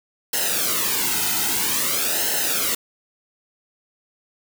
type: noise with flanger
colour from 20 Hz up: white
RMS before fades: -22 dBFS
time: 0.33-2.75 s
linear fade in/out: 5 ms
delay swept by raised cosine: 0.85 to 1.79 ms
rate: 0.51 Hz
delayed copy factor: -0.75
effects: none